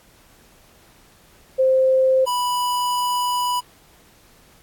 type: tone pair in turn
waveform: sine / square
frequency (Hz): 523.3 / 985.6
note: C5 / B5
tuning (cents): 0 / -4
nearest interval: major seventh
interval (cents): 1096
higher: second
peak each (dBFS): -13 / -20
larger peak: first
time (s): 1.58-2.26 / 2.26-3.61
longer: second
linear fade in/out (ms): 20
effects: pink hiss -53 dBFS RMS until 4.62 s + AAC 64 kbps